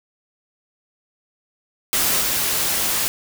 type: noise with level steps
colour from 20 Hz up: white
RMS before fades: -19 / -21 dBFS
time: 1.93-3.08 s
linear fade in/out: 0 ms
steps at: 2.21 s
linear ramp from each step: 2 ms
effects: none